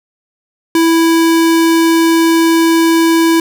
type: tone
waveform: square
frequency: 329.6 Hz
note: E4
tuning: in tune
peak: -8 dBFS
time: 0.75-3.4 s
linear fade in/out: 2 ms
effects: none